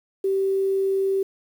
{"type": "tone with quantisation", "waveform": "sine", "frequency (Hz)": 387.7, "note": "G4", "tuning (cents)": -19, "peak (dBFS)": -19, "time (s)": [0.24, 1.23], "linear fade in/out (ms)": 5, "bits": 8, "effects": []}